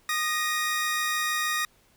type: tone pair together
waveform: sawtooth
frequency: 1229 / 1876.7 Hz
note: D#6 / A#6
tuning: -22 / +11 cents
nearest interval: perfect fifth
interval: 733 cents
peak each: -25 / -24 dBFS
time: 0.09-1.65 s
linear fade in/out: 2 ms
effects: pink hiss -62 dBFS RMS until 1.96 s